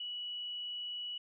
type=tone; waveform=sine; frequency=2939 Hz; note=F#7; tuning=12 cents flat; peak=-38 dBFS; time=0-1.18 s; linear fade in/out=5 ms; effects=none